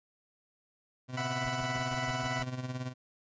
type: tone with tremolo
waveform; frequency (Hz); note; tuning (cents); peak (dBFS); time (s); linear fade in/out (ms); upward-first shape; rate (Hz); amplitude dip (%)
30% pulse; 127.2; C3; -48; -30; 1.08-2.94; 50; sine; 18; 65
type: chord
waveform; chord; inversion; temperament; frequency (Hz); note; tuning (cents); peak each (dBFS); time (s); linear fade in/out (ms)
20% pulse; E suspended second; none; equal with one note detuned; 659.3 / 740 / 990.6; E5 / F#5 / B5; 0 / 0 / +5; -33; 1.17-2.43; 5
type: noise bursts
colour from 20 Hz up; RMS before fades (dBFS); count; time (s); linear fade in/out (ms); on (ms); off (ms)
brown; -45; 7; 1.44-2.429; 5; 47; 110
effects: resampled to 16000 Hz